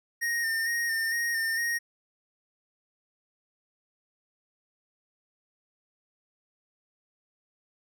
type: tone with vibrato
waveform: square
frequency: 1839 Hz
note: A#6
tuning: 24 cents flat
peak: -27 dBFS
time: 0.21-1.79 s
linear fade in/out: 20 ms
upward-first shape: square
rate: 2.2 Hz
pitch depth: 28 cents each way
effects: none